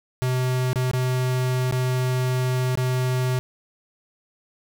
square tone with dropouts, 127.6 Hz, C3, 43 cents flat, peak -21 dBFS, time 0.22-3.39 s, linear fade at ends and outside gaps 0 ms, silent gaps 0.731-0.758 / 0.913-0.934 / 1.711-1.724 / 2.754-2.774 s, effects none

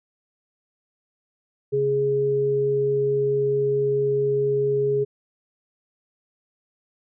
sine tone pair together, 136.92 / 415.3 Hz, C#3 / G#4, -21 / 0 cents, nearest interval octave + perfect fifth, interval 1921 cents, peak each -28 / -19 dBFS, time 1.72-5.05 s, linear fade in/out 20 ms, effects none

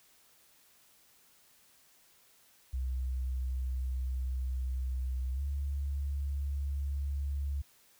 sine tone with pitch glide, 64 to 70.2 Hz, C2 to C#2, -38 to +22 cents, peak -31 dBFS, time 2.73-7.62 s, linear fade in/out 10 ms, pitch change +160 cents, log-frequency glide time 5.34-5.41 s, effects white hiss -64 dBFS RMS until 7.99 s

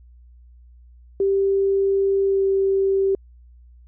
sine tone with pitch glide, 392 to 388.8 Hz, G4 to G4, 0 to -14 cents, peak -16 dBFS, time 1.2-3.15 s, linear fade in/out 2 ms, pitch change -14 cents, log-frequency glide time 2.25-2.44 s, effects added 60 Hz sine -45 dBFS peak until 3.87 s

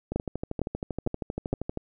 two click trains, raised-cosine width 2 ms, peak -17 / -13 dBFS, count 22 / 4, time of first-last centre 0.12-1.774 / 0.16-1.53 s, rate 12.7 / 2.19 Hz, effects none

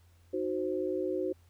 sine chord, C diminished, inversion first, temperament equal, 311.1 / 370 / 523.3 Hz, Eb4 / Gb4 / C5, 0 / 0 / 0 cents, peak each -36 / -32 / -35 dBFS, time 0.33-1.33 s, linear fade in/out 10 ms, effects added 86 Hz sine -59 dBFS peak until 1.49 s + pink hiss -69 dBFS RMS until 1.49 s

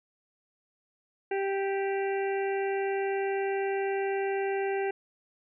harmonic tone, 392 Hz, G4, in tune, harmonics 1 / 2 / 4 / 5 / 6 / 7, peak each -28 / -34 / -40 / -42 / -44 / -45 dBFS, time 1.31-4.91 s, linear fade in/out 5 ms, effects none

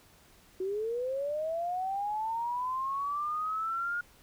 sine linear sweep, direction up, 366.7 to 1432 Hz, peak -30 dBFS, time 0.6-4.01 s, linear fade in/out 5 ms, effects pink hiss -60 dBFS RMS until 4.22 s

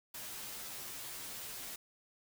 white noise with comb filter, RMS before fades -45 dBFS, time 0.14-1.76 s, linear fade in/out 5 ms, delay 12 ms, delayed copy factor -0.7, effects none

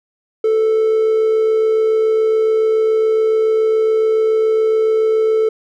triangle tone with amplitude modulation, 440 Hz, A4, in tune, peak -7 dBFS, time 0.44-5.49 s, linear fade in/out 5 ms, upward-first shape sine, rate 67.1 Hz, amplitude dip 40%, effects tanh soft clip ceiling -5 dBFS

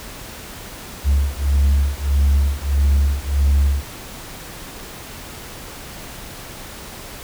sine beating tone pair, 69.3 / 70.9 Hz, C#2 / C#2, 0 / +40 cents, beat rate 1.6 Hz, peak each -15 / -15 dBFS, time 1.04-3.84 s, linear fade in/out 50 ms, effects tanh soft clip ceiling -10 dBFS + pink hiss -35 dBFS RMS until 7.23 s

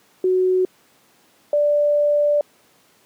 sine tone pair in turn, 370 / 587.3 Hz, F#4 / D5, 0 / 0 cents, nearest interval minor sixth, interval 800 cents, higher second, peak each -14 dBFS, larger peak neither, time 0.24-0.65 / 1.53-2.41 s, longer second, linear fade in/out 2 ms, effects pink hiss -56 dBFS RMS until 3.05 s + high-pass 200 Hz 12 dB/octave

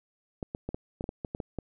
clicks, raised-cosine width 2 ms, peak -20 dBFS, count 11, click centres 0.428 / 0.549 / 0.69 / 0.745 / 1.009 / 1.041 / 1.091 / 1.248 / 1.349 / 1.402 / 1.587 s, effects none

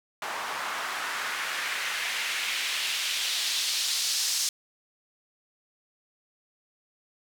white noise with band-pass filter sweep, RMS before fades -30 dBFS, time 0.22-4.49 s, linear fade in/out 2 ms, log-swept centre 990 to 5500 Hz, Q 1.5, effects none

